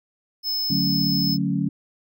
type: tone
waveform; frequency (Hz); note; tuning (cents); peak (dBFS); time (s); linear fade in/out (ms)
square; 5210; E8; -21; -23; 0.43-1.38; 50
type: chord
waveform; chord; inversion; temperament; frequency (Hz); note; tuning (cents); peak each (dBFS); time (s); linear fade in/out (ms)
sine; D major seventh; none; equal; 146.83 / 185 / 220 / 277.2; D3 / F#3 / A3 / C#4; 0 / 0 / 0 / 0; -26 / -24 / -28 / -26; 0.7-1.69; 5
effects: none